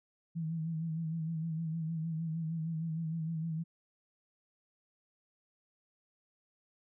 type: tone with vibrato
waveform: sine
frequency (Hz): 162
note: E3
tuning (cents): -30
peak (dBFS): -33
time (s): 0.35-3.64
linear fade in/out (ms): 20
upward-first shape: sine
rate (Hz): 6.5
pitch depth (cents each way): 52
effects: none